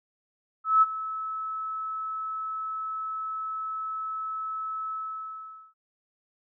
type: tone with ADSR envelope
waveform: sine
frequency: 1300 Hz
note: E6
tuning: 24 cents flat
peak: -14 dBFS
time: 0.64-5.74 s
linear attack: 180 ms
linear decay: 29 ms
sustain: -16 dB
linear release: 820 ms
effects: none